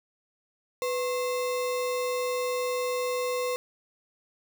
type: tone with sample-and-hold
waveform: sine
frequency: 497.6 Hz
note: B4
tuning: 13 cents sharp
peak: -26 dBFS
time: 0.82-3.56 s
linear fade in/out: 0 ms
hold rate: 1575 Hz
effects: none